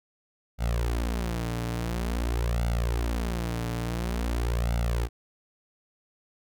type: tone with flanger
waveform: sawtooth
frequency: 58.27 Hz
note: A#1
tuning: in tune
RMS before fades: -28 dBFS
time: 0.58-5.09 s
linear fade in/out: 50 ms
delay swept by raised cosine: 1.4 to 6.9 ms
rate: 0.48 Hz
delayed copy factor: +1
effects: none